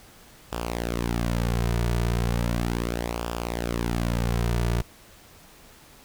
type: tone with flanger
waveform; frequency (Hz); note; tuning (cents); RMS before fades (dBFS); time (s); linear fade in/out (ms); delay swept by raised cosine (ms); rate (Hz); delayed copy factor
sawtooth; 58.5; A#1; +7; -26; 0.52-4.82; 5; 0.48 to 3.78; 0.36; -0.7
effects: pink hiss -51 dBFS RMS until 6.04 s